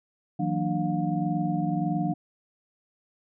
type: tone cluster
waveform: sine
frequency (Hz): 160.4 / 182 / 228.9 / 297.3 / 712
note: E3 / F#3 / A#3 / D4 / F5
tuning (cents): -47 / -28 / -31 / +21 / +33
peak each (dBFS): -29 / -29 / -35 / -30 / -32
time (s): 0.39-2.14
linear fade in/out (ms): 10
effects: none